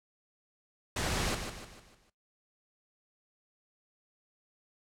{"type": "noise with echo", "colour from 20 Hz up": "pink", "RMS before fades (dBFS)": -32, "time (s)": [0.96, 1.35], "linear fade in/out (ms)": 5, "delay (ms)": 150, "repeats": 5, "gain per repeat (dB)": -7, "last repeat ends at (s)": 2.1, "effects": ["noise-tail reverb RT60 0.2 s tail -20 dB re dry", "low-pass 9000 Hz 12 dB/octave"]}